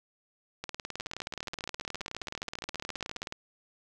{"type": "two click trains", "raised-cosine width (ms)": 0.2, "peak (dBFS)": [-19, -19], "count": [52, 34], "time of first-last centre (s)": [[0.64, 3.324], [1, 3.23]], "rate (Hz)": [19, 14.8], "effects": []}